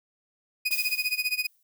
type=tone with tremolo; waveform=30% pulse; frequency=2489 Hz; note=D#7; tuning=in tune; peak=-20 dBFS; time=0.65-1.47 s; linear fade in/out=10 ms; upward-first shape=sine; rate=15 Hz; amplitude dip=90%
type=noise with exponential decay; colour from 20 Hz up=violet; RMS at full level=-29 dBFS; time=0.71-1.63 s; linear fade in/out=1 ms; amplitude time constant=200 ms
effects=none